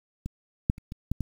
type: clicks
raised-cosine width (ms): 5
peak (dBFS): -20 / -9 / -30 / -24 / -14 / -17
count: 6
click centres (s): 0.26 / 0.699 / 0.781 / 0.921 / 1.116 / 1.207
effects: 8-bit